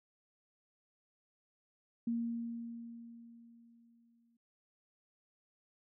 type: tone with exponential decay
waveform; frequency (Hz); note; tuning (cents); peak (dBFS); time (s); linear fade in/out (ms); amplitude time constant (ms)
sine; 233.1; A#3; 0; -31; 2.07-4.37; 5; 500
effects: none